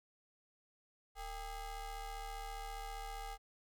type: ring-modulated tone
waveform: 40% pulse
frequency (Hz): 416.5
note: G#4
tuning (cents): +5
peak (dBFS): -39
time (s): 1.15-3.38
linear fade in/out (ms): 50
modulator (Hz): 379
effects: none